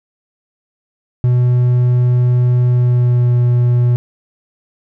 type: tone with pitch glide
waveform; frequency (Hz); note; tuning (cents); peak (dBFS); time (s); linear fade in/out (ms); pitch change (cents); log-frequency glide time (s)
triangle; 123.47 to 121.77; B2 to B2; 0 to -24; -7; 1.24-3.96; 0; -24; 2.66-3.36
effects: none